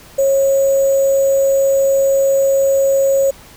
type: tone with sample-and-hold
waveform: sine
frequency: 546 Hz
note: C#5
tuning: 26 cents flat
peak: -10 dBFS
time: 0.18-3.31 s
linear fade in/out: 10 ms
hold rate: 7350 Hz
effects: pink hiss -41 dBFS RMS until 3.56 s